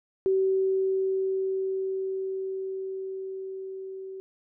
sine tone with level ramp, 382.2 Hz, G4, 44 cents flat, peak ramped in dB -20 to -36 dBFS, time 0.26-4.2 s, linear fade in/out 0 ms, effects none

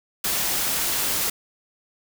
white noise, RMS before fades -24 dBFS, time 0.24-1.3 s, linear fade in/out 5 ms, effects none

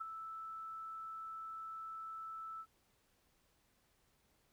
sine tone with ADSR envelope, 1317 Hz, E6, 2 cents flat, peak -37 dBFS, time 0-2.66 s, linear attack 14 ms, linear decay 12 ms, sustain -7 dB, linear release 58 ms, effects pink hiss -75 dBFS RMS until 4.52 s

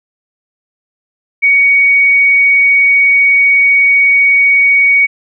sine tone, 2242 Hz, C#7, 19 cents sharp, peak -5 dBFS, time 1.42-5.07 s, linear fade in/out 20 ms, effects none

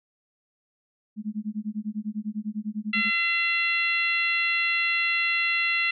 sine tone with tremolo, 212.3 Hz, G#3, 38 cents sharp, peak -25 dBFS, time 1.16-3.11 s, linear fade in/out 50 ms, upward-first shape sine, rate 10 Hz, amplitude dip 100%
harmonic tone, 680 Hz, F5, 46 cents flat, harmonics 2 / 3 / 4 / 5 / 6, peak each -34 / -25 / -25 / -36 / -36 dBFS, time 2.93-5.91 s, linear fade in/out 5 ms
effects none

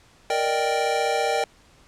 square chord, Eb major seventh, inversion second, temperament equal, 466.2 / 587.3 / 622.3 / 784 Hz, Bb4 / D5 / Eb5 / G5, 0 / 0 / 0 / 0 cents, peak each -27 / -29 / -30 / -25 dBFS, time 0.3-1.44 s, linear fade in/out 2 ms, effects pink hiss -55 dBFS RMS until 1.87 s + low-pass 8000 Hz 12 dB/octave

